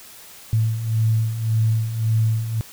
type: beating tone pair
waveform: sine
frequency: 110 / 111.8 Hz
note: A2 / A2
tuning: 0 / +28 cents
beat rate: 1.8 Hz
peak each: -24 / -18 dBFS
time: 0.53-2.61 s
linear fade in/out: 0 ms
effects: white hiss -43 dBFS RMS until 2.72 s